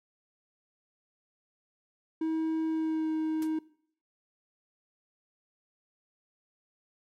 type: tone with pitch glide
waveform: triangle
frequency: 320 to 315 Hz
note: D#4 to D#4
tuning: +49 to +21 cents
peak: -25 dBFS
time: 2.21-3.59 s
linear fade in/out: 5 ms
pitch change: -28 cents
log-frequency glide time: 2.67-3.13 s
type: noise with exponential decay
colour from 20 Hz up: white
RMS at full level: -41 dBFS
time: 3.42-3.52 s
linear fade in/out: 2 ms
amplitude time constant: 20 ms
effects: noise-tail reverb RT60 0.6 s tail -21 dB re dry + MP3 64 kbps